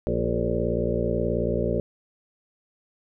harmonic tone with a mistuned harmonic, 58.5 Hz, A#1, 7 cents sharp, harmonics 1 / 2 / 3 / 4 / 6 / 7 / 8 / 9 / 10, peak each -31 / -31 / -31 / -31 / -31 / -31 / -31 / -31 / -31 dBFS, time 0.07-1.8 s, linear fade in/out 0 ms, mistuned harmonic 8, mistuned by -43 cents, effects none

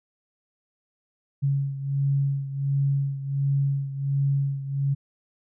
sine beating tone pair, 138.59 / 139.99 Hz, C#3 / C#3, 0 / +17 cents, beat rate 1.4 Hz, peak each -23 / -28 dBFS, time 1.42-4.95 s, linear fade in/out 20 ms, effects none

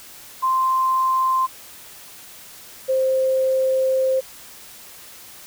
sine tone pair in turn, 1044 / 524.6 Hz, C6 / C5, -4 / +4 cents, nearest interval octave, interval 1192 cents, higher first, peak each -16 / -16 dBFS, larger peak neither, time 0.42-1.47 / 2.88-4.21 s, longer second, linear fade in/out 20 ms, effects white hiss -42 dBFS RMS until 5.46 s

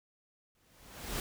pink noise with exponential growth, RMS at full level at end -34 dBFS, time 0.55-1.2 s, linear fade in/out 1 ms, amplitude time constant 140 ms, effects none

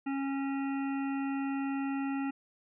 harmonic tone, 274.1 Hz, C#4, 19 cents flat, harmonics 1 / 3 / 5 / 7 / 9 / 10, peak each -31 / -41 / -45 / -48 / -50 / -51 dBFS, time 0.06-2.31 s, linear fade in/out 10 ms, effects none

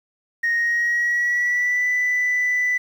sine tone with pitch glide, 1864.7 to 1987 Hz, A#6 to B6, 0 to +10 cents, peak -16 dBFS, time 0.43-2.78 s, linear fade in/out 10 ms, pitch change +110 cents, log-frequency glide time 0.54-1.88 s, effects tanh soft clip ceiling -15 dBFS + 8-bit

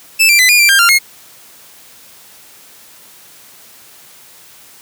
sawtooth tone with pitch steps, 2635 / 2359 / 2013 / 2430 / 2356 / 1597 / 1389 / 2154 Hz, E7 / D7 / B6 / D#7 / D7 / G6 / F6 / C7, -1 / +7 / +33 / -42 / +5 / +32 / -10 / +50 cents, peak -3 dBFS, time 0.19-0.99 s, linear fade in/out 20 ms, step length 100 ms, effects white hiss -41 dBFS RMS until 4.81 s + high-pass 80 Hz 12 dB/octave

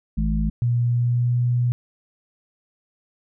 harmonic tone, 53.6 Hz, A1, 45 cents flat, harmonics 1 / 3 / 4, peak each -21 / -25 / -25 dBFS, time 0.17-0.5 s, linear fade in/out 10 ms
sine tone with pitch glide, 120 to 122.03 Hz, B2 to B2, -49 to -20 cents, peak -17 dBFS, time 0.62-1.72 s, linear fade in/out 0 ms, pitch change +29 cents, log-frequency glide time 0.82-1.39 s
effects none

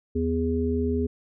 harmonic tone, 82.41 Hz, E2, in tune, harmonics 1 / 3 / 5, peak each -27 / -26 / -27 dBFS, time 0.15-1.07 s, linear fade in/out 10 ms, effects none

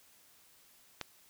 click, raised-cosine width 0.2 ms, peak -19 dBFS, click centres 1.013 s, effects white hiss -63 dBFS RMS until 1.29 s

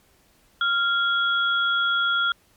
sine tone pair together, 1390 / 3337 Hz, F6 / G#7, -9 / +8 cents, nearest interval octave + minor third, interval 1517 cents, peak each -20 / -25 dBFS, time 0.61-2.32 s, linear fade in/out 2 ms, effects pink hiss -60 dBFS RMS until 2.56 s + MP3 96 kbps

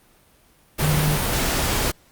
sine tone in noise, 150.9 Hz, D3, 47 cents sharp, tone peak -19 dBFS, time 0.81-1.17 s, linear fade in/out 20 ms, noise pink, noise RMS -22 dBFS, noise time 0.78-1.92 s, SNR 0 dB, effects pink hiss -56 dBFS RMS until 2.11 s + Opus 32 kbps

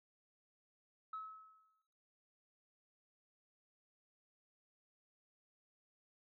sine tone with exponential decay, 1291 Hz, E6, 37 cents flat, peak -40 dBFS, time 1.13-1.82 s, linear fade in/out 5 ms, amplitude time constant 150 ms, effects noise-tail reverb RT60 0.9 s tail -18 dB re dry + tanh soft clip ceiling -37 dBFS

